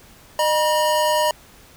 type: tone pair together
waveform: square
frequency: 610 / 960 Hz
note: D#5 / B5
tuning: -34 / -49 cents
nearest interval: minor sixth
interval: 785 cents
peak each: -20 dBFS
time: 0.39-1.31 s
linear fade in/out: 2 ms
effects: pink hiss -48 dBFS RMS until 1.76 s